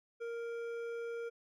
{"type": "tone with hard clipping", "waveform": "sine", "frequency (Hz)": 466.2, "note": "A#4", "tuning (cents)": 0, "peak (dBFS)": -40, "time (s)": [0.2, 1.3], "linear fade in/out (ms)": 20, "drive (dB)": 9, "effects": []}